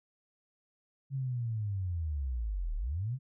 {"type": "linear two-way sweep", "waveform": "sine", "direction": "down then up", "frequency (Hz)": [138.59, 35.53, 138.59], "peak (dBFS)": -31, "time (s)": [1.1, 3.19], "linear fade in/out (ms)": 50, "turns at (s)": 2.76, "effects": []}